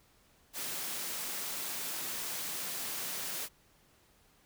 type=high-pass noise; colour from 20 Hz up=white; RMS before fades=-38 dBFS; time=0.53-3.49 s; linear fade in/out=50 ms; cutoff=130 Hz; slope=24 dB/octave; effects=pink hiss -66 dBFS RMS until 4.45 s